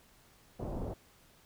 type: low-pass noise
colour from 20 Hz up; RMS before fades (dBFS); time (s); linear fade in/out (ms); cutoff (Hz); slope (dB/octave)
pink; -38; 0.59-0.94; 10; 780; 24
effects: pink hiss -63 dBFS RMS until 1.45 s